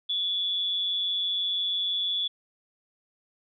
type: tone with amplitude modulation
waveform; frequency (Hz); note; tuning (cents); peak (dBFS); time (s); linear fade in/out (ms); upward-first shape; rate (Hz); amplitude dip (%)
sine; 3429; A7; -45; -23; 0.09-2.28; 10; sine; 186; 45
effects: none